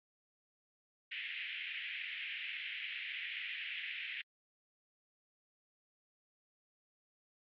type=band-pass noise; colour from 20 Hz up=pink; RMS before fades=-43 dBFS; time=1.11-4.22 s; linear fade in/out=10 ms; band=1900 to 3100 Hz; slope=48 dB/octave; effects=AAC 64 kbps